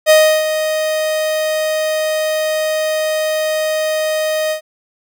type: tone with ADSR envelope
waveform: 45% pulse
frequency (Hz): 623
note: D#5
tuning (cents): +2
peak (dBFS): -5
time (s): 0.06-4.61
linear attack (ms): 39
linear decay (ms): 330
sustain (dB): -10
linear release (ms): 99
effects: none